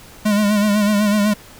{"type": "tone with vibrato", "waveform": "square", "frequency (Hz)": 207.7, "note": "G#3", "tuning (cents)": 0, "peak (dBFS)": -14, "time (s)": [0.25, 1.34], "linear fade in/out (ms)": 10, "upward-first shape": "sine", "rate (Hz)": 8, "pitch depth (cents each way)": 52, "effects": ["pink hiss -42 dBFS RMS until 1.59 s"]}